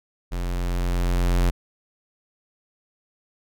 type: tone with level ramp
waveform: square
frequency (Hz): 44.16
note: F1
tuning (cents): +20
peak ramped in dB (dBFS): -26 to -17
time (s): 0.31-1.51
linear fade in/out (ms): 20
effects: none